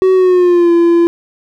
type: tone with pitch glide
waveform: triangle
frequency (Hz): 375.7 to 340.6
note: F#4 to F4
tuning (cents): +26 to -43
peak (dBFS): -4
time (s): 0.02-1.07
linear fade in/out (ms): 0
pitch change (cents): -169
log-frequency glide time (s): 0.13-0.72
effects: none